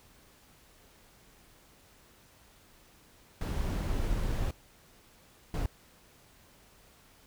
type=noise bursts at uneven times; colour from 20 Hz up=brown; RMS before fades=-31 dBFS; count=2; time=3.41-4.51 / 5.54-5.66 s; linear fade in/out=2 ms; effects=pink hiss -60 dBFS RMS until 7.26 s